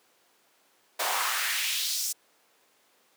pink noise with high-pass filter sweep, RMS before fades -29 dBFS, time 0.99-2.13 s, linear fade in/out 10 ms, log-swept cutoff 640 to 6900 Hz, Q 1.9, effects pink hiss -64 dBFS RMS until 3.16 s + high-pass 400 Hz 12 dB/octave

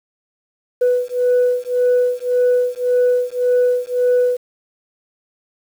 sine beating tone pair, 493.9 / 495.7 Hz, B4 / B4, 0 / +6 cents, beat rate 1.8 Hz, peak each -15 dBFS, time 0.81-4.37 s, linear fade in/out 10 ms, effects tanh soft clip ceiling -9 dBFS + 7-bit

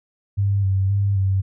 sine tone with vibrato, 98 Hz, G2, in tune, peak -16 dBFS, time 0.37-1.42 s, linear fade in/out 20 ms, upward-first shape square, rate 1.9 Hz, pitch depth 32 cents each way, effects none

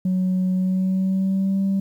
sine tone with pitch glide, 185 to 194.65 Hz, F#3 to G3, 0 to -12 cents, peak -16 dBFS, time 0.05-1.8 s, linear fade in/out 5 ms, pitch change +88 cents, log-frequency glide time 0.54-1.61 s, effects tanh soft clip ceiling -16 dBFS + 9-bit

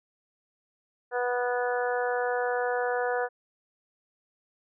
harmonic tone, 245.7 Hz, B3, 9 cents flat, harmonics 2 / 3 / 4 / 5 / 6 / 7, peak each -28 / -31 / -37 / -40 / -34 / -37 dBFS, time 1.11-3.29 s, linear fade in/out 50 ms, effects none

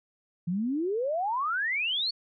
sine exponential sweep, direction up, 164.81 to 4490 Hz, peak -26 dBFS, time 0.47-2.11 s, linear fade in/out 10 ms, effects none

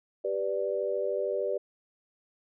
sine chord, G major, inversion none, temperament equal, 392 / 493.9 / 587.3 Hz, G4 / B4 / D5, 0 / 0 / 0 cents, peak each -32 / -32 / -31 dBFS, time 0.24-1.58 s, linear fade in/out 10 ms, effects none

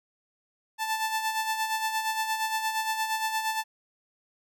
sawtooth tone with tremolo, 880 Hz, A5, in tune, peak -21 dBFS, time 0.78-3.64 s, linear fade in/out 50 ms, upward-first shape sine, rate 8.6 Hz, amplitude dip 55%, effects none

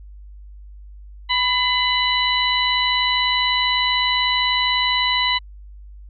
harmonic tone with a mistuned harmonic, 992 Hz, B5, 7 cents sharp, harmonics 1 / 2 / 3 / 4, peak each -22 / -22 / -22 / -22 dBFS, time 1.29-5.39 s, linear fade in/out 20 ms, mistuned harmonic 2, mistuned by +34 cents, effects added 50 Hz sine -37 dBFS peak until 6.09 s

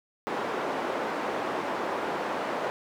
white band-pass noise, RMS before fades -31 dBFS, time 0.27-2.7 s, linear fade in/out 0 ms, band 300 to 910 Hz, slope 12 dB/octave, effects none

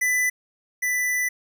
square tone pair in turn, 1995 / 1987.4 Hz, B6 / B6, +17 / +10 cents, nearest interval unison, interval 7 cents, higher first, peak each -20 / -22 dBFS, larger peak first, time 0.01-0.3 / 0.82-1.29 s, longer second, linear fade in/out 10 ms, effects none

